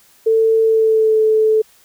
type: tone with pitch glide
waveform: sine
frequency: 446.4 to 436.2 Hz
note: A4 to A4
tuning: +25 to -15 cents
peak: -10 dBFS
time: 0.26-1.62 s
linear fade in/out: 10 ms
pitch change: -40 cents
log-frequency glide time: 0.62-1.2 s
effects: white hiss -51 dBFS RMS until 1.84 s

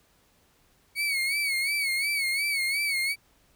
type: tone with vibrato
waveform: 35% pulse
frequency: 2222 Hz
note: C#7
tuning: 4 cents sharp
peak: -23 dBFS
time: 0.95-3.16 s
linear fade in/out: 50 ms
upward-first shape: sine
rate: 2.8 Hz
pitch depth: 83 cents each way
effects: pink hiss -64 dBFS RMS until 3.55 s

